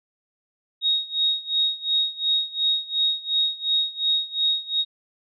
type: tone with tremolo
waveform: sine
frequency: 3757 Hz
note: A#7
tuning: 13 cents sharp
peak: -17 dBFS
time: 0.81-4.85 s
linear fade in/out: 50 ms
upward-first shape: sine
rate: 2.8 Hz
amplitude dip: 90%
effects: none